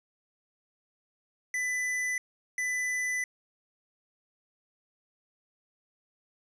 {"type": "tone bursts at uneven times", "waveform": "square", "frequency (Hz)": 1997, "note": "B6", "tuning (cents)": 19, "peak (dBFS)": -29, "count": 2, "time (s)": [[1.54, 2.18], [2.58, 3.24]], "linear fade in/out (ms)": 2, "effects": ["resampled to 22050 Hz", "10-bit"]}